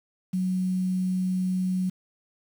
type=tone with quantisation; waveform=sine; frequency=184.8 Hz; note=F#3; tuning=2 cents flat; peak=-23 dBFS; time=0.33-1.9 s; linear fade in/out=10 ms; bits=8; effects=none